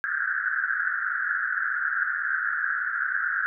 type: band-pass noise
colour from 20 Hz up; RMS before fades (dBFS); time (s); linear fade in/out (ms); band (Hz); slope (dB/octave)
pink; -27; 0.04-3.46; 0; 1400 to 1700; 96
effects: none